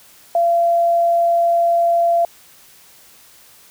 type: tone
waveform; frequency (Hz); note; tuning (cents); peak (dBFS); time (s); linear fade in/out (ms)
sine; 683; F5; -39; -12; 0.35-2.25; 2
effects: white hiss -47 dBFS RMS until 3.7 s